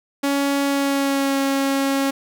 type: tone with pitch glide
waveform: sawtooth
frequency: 280 to 273.9 Hz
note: C#4 to C#4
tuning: +18 to -21 cents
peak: -14 dBFS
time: 0.23-2.11 s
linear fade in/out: 10 ms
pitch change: -39 cents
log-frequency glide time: 0.64-1.39 s
effects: none